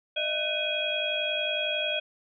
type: tone cluster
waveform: sine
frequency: 610 / 661 / 1510 / 2494 / 3298 Hz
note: D#5 / E5 / F#6 / D#7 / G#7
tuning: -34 / +5 / +35 / +3 / -13 cents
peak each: -32 / -38 / -38 / -31 / -30 dBFS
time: 0.16-2 s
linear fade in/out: 10 ms
effects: none